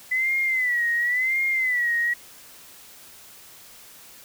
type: tone with vibrato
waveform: sine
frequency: 1999 Hz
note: B6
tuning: 20 cents sharp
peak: -20 dBFS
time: 0.11-2.14 s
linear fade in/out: 10 ms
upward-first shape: sine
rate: 0.94 Hz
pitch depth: 110 cents each way
effects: white hiss -47 dBFS RMS until 4.24 s